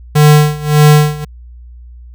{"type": "tone with tremolo", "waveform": "square", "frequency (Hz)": 150, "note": "D3", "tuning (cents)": 37, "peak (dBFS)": -3, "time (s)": [0.15, 1.25], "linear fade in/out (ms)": 10, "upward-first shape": "sine", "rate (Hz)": 1.7, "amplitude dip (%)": 90, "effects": ["added 60 Hz sine -31 dBFS peak until 2.14 s"]}